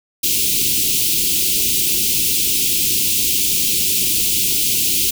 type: band-stop noise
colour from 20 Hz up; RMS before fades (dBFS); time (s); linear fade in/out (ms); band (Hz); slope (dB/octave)
white; -17; 0.23-5.11; 10; 410 to 2500; 48
effects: none